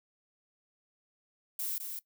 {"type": "noise with echo", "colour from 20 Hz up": "violet", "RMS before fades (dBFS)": -35, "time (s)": [1.59, 1.78], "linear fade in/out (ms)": 2, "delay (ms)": 210, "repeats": 1, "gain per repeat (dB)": -5, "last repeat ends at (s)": 1.99, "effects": ["noise-tail reverb RT60 0.1 s tail -18 dB re dry"]}